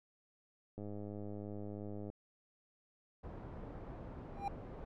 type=click train; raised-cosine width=2 ms; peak=-33 dBFS; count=137; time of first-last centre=0.78-2.1 s; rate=103 Hz
type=low-pass noise; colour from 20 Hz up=pink; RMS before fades=-48 dBFS; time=3.23-4.85 s; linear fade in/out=10 ms; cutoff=790 Hz; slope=12 dB/octave
type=tone with exponential growth; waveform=triangle; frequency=800 Hz; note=G5; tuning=35 cents sharp; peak=-30 dBFS; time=4.3-4.48 s; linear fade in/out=2 ms; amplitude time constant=38 ms
effects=none